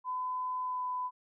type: tone with pitch glide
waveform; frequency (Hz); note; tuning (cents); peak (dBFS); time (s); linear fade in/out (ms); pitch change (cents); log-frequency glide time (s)
sine; 1010 to 1001.9; B5 to B5; +39 to +25; -32; 0.04-1.11; 50; -14; 0.63-0.83
effects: none